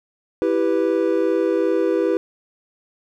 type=chord; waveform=triangle; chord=E minor; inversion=none; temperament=equal; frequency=329.6 / 392 / 493.9 Hz; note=E4 / G4 / B4; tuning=0 / 0 / 0 cents; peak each=-19 dBFS; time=0.42-2.17 s; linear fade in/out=0 ms; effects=none